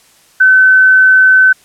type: tone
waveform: sine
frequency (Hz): 1522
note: F#6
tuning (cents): +48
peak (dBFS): -3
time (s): 0.4-1.53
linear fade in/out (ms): 10
effects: white hiss -47 dBFS RMS until 1.64 s + low-pass 11000 Hz 12 dB/octave